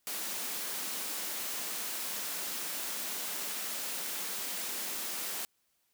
white high-pass noise, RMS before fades -37 dBFS, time 0.07-5.45 s, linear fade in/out 0 ms, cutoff 170 Hz, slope 96 dB/octave, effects white hiss -75 dBFS RMS until 5.93 s

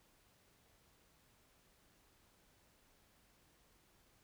silence, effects pink hiss -71 dBFS RMS until 4.23 s

